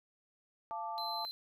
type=chord; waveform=sine; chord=D minor; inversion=first; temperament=equal with one note detuned; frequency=689.2 / 880 / 1174.7 Hz; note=F5 / A5 / D6; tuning=-23 / 0 / 0 cents; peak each=-43 / -39 / -44 dBFS; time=0.71-1.25 s; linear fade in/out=0 ms
type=tone; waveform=triangle; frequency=4081 Hz; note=C8; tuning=44 cents flat; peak=-38 dBFS; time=0.98-1.31 s; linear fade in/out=0 ms
effects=none